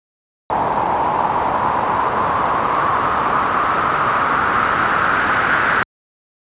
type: noise with low-pass filter sweep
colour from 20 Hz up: white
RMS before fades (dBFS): -17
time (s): 0.5-5.83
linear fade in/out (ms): 0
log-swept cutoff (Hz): 880 to 1500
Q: 4.3
effects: high-pass 60 Hz 12 dB/octave + resampled to 8000 Hz

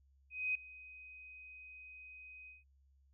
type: tone with ADSR envelope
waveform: sine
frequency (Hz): 2512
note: D#7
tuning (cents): +16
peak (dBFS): -31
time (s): 0.3-2.64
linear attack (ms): 250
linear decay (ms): 4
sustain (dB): -20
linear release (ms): 160
effects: added 68 Hz sine -66 dBFS peak until 3.13 s

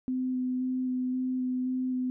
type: tone with vibrato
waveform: sine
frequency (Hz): 254.9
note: C4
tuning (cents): -45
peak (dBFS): -27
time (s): 0.08-2.1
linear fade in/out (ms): 0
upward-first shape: square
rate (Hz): 1.9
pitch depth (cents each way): 9
effects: none

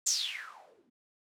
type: noise with low-pass filter sweep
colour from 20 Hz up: violet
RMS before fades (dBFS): -36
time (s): 0.06-0.9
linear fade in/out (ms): 10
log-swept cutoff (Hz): 7300 to 230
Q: 9
effects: none

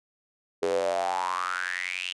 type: tone with high-pass filter sweep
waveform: square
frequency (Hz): 45.3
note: F#1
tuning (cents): -36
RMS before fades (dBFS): -29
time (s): 0.62-2.13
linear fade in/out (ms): 10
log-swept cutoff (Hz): 420 to 3000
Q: 8.4
effects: resampled to 22050 Hz

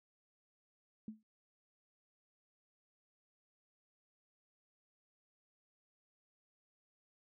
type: tone with exponential decay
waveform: sine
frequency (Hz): 217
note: A3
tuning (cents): -24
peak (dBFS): -39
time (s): 1.08-1.23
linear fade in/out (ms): 2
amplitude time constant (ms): 31
effects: none

